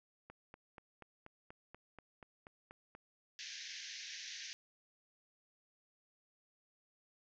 click train, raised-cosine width 0.5 ms, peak -37 dBFS, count 12, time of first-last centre 0.3-2.951 s, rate 4.15 Hz
white band-pass noise, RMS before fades -48 dBFS, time 3.39-4.53 s, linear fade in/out 0 ms, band 1600 to 6400 Hz, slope 96 dB/octave
effects none

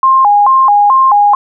sine tone with vibrato, 932.3 Hz, A#5, in tune, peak -4 dBFS, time 0.03-1.35 s, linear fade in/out 2 ms, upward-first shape square, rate 2.3 Hz, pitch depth 220 cents each way, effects none

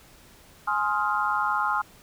sine chord, F minor seventh, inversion first, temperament just, 838.1 / 1047.7 / 1257.2 / 1396.9 Hz, Ab5 / C6 / Eb6 / F6, +16 / +2 / +18 / 0 cents, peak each -28 dBFS, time 0.67-1.82 s, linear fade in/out 10 ms, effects pink hiss -53 dBFS RMS until 2.02 s

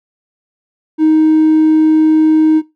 triangle tone, 313.2 Hz, D#4, 11 cents sharp, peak -3 dBFS, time 0.98-2.62 s, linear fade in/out 50 ms, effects noise-tail reverb RT60 0.2 s tail -18 dB re dry + tanh soft clip ceiling -2 dBFS

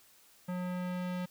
square tone with low-pass filter sweep, 180.4 Hz, F#3, 44 cents flat, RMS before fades -36 dBFS, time 0.48-1.26 s, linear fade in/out 10 ms, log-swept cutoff 1700 to 3700 Hz, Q 0.82, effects white hiss -62 dBFS RMS until 1.3 s

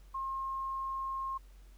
sine tone, 1070 Hz, C6, 38 cents sharp, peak -34 dBFS, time 0.14-1.38 s, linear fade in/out 10 ms, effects added 46 Hz sine -52 dBFS peak until 1.77 s + pink hiss -67 dBFS RMS until 1.77 s

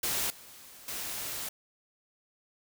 white noise with level steps, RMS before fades -31 / -51 / -37 dBFS, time 0.03-1.49 s, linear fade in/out 5 ms, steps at 0.3 / 0.88 s, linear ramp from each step 2 ms, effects none

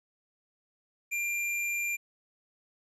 square tone, 2384 Hz, D7, 25 cents sharp, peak -30 dBFS, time 1.11-1.97 s, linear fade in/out 20 ms, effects resampled to 32000 Hz + 12-bit

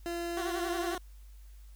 30% pulse tone, 342.5 Hz, F4, 34 cents flat, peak -31 dBFS, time 0.06-0.95 s, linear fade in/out 0 ms
15% pulse tone with vibrato, 365.2 Hz, F#4, 23 cents flat, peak -29 dBFS, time 0.37-0.98 s, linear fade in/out 2 ms, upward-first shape triangle, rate 11 Hz, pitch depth 98 cents each way
effects added 50 Hz sine -48 dBFS peak until 1.75 s + white hiss -66 dBFS RMS until 1.75 s

